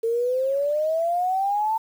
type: exponential sweep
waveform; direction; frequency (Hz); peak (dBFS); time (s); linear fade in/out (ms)
sine; up; 450 to 899; -20; 0.03-1.78; 10
effects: 8-bit